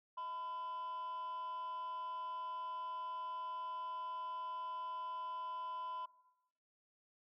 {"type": "tone with frequency modulation", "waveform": "sine", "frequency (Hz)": 1007, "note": "B5", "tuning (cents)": 33, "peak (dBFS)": -38, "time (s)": [0.17, 6.06], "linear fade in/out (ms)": 10, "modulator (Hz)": 370, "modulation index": 0.24, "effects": ["noise-tail reverb RT60 1.0 s tail -21 dB re dry", "tanh soft clip ceiling -40 dBFS"]}